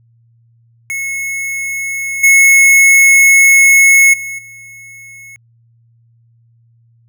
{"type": "tone with level steps", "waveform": "square", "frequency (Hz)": 2186, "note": "C#7", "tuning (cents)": -25, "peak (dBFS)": [-18, -5, -22, -33], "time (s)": [0.9, 5.36], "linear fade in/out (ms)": 0, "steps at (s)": [2.23, 4.13, 4.38], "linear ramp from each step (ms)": 10, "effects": ["added 116 Hz sine -48 dBFS peak until 7.08 s"]}